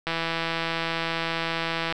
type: click train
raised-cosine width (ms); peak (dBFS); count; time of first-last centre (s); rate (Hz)
0.3; -11; 307; 0.07-1.925; 165
effects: none